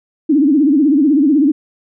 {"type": "tone with vibrato", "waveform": "sine", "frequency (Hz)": 290, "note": "D4", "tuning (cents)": -22, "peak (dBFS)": -8, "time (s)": [0.29, 1.52], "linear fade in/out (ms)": 10, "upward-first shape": "triangle", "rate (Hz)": 16, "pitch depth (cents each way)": 210, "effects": []}